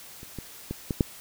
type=clicks; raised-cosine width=3 ms; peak=-30 / -22 / -18 / -14 / -7 dBFS; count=5; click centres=0.231 / 0.387 / 0.71 / 0.908 / 1.008 s; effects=white hiss -46 dBFS RMS until 1.2 s